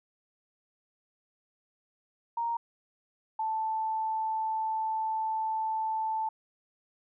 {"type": "tone pair in turn", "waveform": "sine", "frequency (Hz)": [932.3, 880], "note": ["A#5", "A5"], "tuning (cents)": [0, 0], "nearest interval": "minor second", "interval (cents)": 100, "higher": "first", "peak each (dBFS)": -28, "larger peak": "neither", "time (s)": [[2.37, 2.57], [3.39, 6.29]], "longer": "second", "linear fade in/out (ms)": 5, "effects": []}